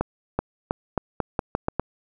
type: accelerating click train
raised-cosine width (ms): 1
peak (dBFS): -8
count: 9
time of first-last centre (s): 0.01-1.796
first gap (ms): 380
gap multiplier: 0.84
effects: none